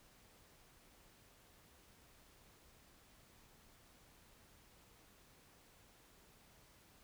silence, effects pink hiss -66 dBFS RMS until 7.03 s

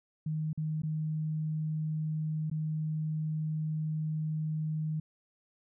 sine tone with dropouts, 155.56 Hz, D#3, in tune, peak -30 dBFS, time 0.26-5 s, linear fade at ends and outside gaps 5 ms, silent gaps 0.531-0.575 / 0.82-0.833 / 2.5-2.513 s, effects none

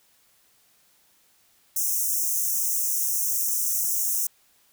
white high-pass noise, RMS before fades -25 dBFS, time 1.76-4.27 s, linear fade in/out 5 ms, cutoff 5600 Hz, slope 96 dB/octave, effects white hiss -62 dBFS RMS until 4.72 s

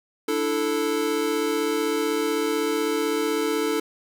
square chord, D suspended second, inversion none, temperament equal, 293.7 / 329.6 / 440 Hz, D4 / E4 / A4, 0 / 0 / 0 cents, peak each -29 / -29 / -25 dBFS, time 0.28-3.8 s, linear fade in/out 5 ms, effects none

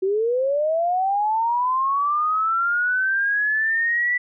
sine linear sweep, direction up, 370 to 1975.5 Hz, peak -18 dBFS, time 0.02-4.18 s, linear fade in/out 10 ms, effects none

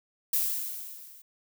violet noise with level ramp, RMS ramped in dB -25 to -52 dBFS, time 0.33-1.22 s, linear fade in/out 5 ms, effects none

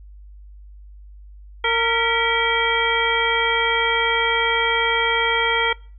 harmonic tone with a mistuned harmonic, 460 Hz, A#4, 23 cents flat, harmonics 1 / 2 / 3 / 4 / 5 / 7, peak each -24 / -24 / -24 / -24 / -24 / -24 dBFS, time 1.64-5.73 s, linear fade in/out 5 ms, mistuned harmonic 4, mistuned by +94 cents, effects noise-tail reverb RT60 0.4 s tail -23 dB re dry + added 50 Hz sine -39 dBFS peak until 5.98 s

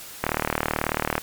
click train, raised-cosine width 0.5 ms, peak -6 dBFS, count 37, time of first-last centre 0.24-1.18 s, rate 38.3 Hz, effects white hiss -40 dBFS RMS until 1.22 s + MP3 96 kbps

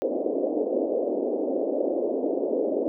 white band-pass noise, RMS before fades -26 dBFS, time 0.02-2.88 s, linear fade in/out 0 ms, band 260 to 600 Hz, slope 48 dB/octave, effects none

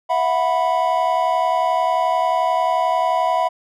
triangle chord, E suspended second, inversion none, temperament equal with one note detuned, 659.3 / 730.6 / 987.8 Hz, E5 / F#5 / B5, 0 / -22 / 0 cents, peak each -19 / -18 / -18 dBFS, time 0.09-3.49 s, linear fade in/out 20 ms, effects none

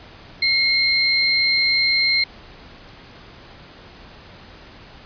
sine tone pair together, 2160 / 4163 Hz, C#7 / C8, -45 / -10 cents, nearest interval major seventh, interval 1135 cents, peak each -18 dBFS, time 0.42-2.24 s, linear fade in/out 5 ms, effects pink hiss -43 dBFS RMS until 5.05 s + resampled to 11025 Hz

